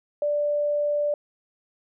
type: tone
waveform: sine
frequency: 587.3 Hz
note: D5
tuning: in tune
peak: -21 dBFS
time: 0.22-1.14 s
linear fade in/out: 2 ms
effects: none